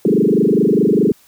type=tone with frequency modulation; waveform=sine; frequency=310.9 Hz; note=D#4; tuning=1 cent flat; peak=-10 dBFS; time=0.05-1.12 s; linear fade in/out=2 ms; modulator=24.8 Hz; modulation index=5.4; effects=white hiss -51 dBFS RMS until 1.27 s